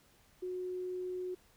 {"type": "tone", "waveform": "sine", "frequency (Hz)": 365.3, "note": "F#4", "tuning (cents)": -22, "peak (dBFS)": -36, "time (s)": [0.42, 1.35], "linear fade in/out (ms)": 10, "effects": ["pink hiss -66 dBFS RMS until 1.56 s"]}